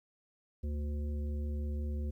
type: harmonic tone with a mistuned harmonic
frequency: 73 Hz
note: D2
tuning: 10 cents flat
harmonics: 1 / 3 / 5 / 7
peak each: -33 / -44 / -50 / -53 dBFS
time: 0.63-2.11 s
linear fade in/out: 10 ms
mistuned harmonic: 3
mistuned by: +42 cents
effects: 12-bit